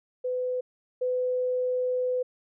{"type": "tone pair in turn", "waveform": "sine", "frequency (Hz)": [503, 503], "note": ["B4", "B4"], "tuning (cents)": [32, 32], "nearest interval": "unison", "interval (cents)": 0, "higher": "neither", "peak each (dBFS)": [-26, -24], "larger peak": "second", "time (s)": [[0.24, 0.61], [1.01, 2.23]], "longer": "second", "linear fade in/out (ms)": 10, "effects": []}